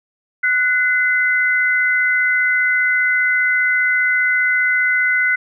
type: tone pair together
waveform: sine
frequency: 1480 / 2045 Hz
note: F#6 / C7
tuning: 0 / -40 cents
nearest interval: tritone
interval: 560 cents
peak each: -16 dBFS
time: 0.43-5.36 s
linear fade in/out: 10 ms
effects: none